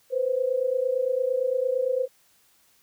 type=tone pair together; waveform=sine; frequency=494.5 / 523.3 Hz; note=B4 / C5; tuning=+2 / 0 cents; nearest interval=minor second; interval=98 cents; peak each=-26 / -24 dBFS; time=0.1-2.08 s; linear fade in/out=50 ms; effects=white hiss -62 dBFS RMS until 2.82 s